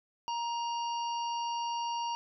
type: harmonic tone with a mistuned harmonic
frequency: 940 Hz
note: A#5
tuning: 14 cents sharp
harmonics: 1 / 3 / 5 / 6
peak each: -32 / -42 / -46 / -48 dBFS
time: 0.28-2.15 s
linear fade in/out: 0 ms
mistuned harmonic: 5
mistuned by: -40 cents
effects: none